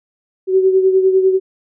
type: beating tone pair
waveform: sine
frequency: 377.5 / 387.5 Hz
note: F#4 / G4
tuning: +35 / -20 cents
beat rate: 10 Hz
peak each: -10 / -18 dBFS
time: 0.47-1.4 s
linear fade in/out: 50 ms
effects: none